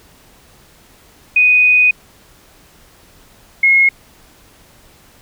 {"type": "tone pair in turn", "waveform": "sine", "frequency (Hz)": [2489, 2162], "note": ["D#7", "C#7"], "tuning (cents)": [0, -44], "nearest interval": "major second", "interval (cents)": 244, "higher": "first", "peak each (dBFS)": -7, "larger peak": "neither", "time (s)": [[1.36, 1.91], [3.63, 3.89]], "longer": "first", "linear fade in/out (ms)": 5, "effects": ["pink hiss -47 dBFS RMS until 5.21 s"]}